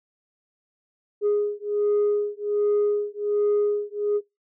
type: beating tone pair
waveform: sine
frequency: 413.4 / 414.7 Hz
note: G#4 / G#4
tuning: -8 / -3 cents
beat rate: 1.3 Hz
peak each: -22 dBFS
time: 1.21-4.21 s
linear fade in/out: 50 ms
effects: noise-tail reverb RT60 0.2 s tail -23 dB re dry + tanh soft clip ceiling -16 dBFS